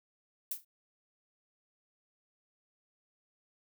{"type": "noise with exponential decay", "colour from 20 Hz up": "violet", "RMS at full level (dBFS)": -31, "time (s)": [0.51, 0.65], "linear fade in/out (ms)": 5, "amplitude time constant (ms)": 29, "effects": []}